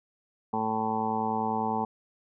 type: harmonic tone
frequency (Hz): 110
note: A2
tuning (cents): 0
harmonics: 1 / 2 / 3 / 4 / 5 / 7 / 8 / 9 / 10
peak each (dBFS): -42 / -32 / -43 / -35 / -43 / -32 / -31 / -36 / -42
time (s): 0.53-1.85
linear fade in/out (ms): 5
effects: none